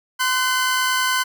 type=tone pair together; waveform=sawtooth; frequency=1031 / 1511.7 Hz; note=C6 / F#6; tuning=-26 / +37 cents; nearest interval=perfect fifth; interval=663 cents; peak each=-17 dBFS; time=0.19-1.24 s; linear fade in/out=20 ms; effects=none